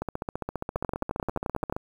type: two click trains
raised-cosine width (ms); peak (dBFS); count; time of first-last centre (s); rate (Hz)
1; -14 / -16; 12 / 27; 0.76-1.725 / 0.02-1.765; 11.4 / 14.9
effects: 8-bit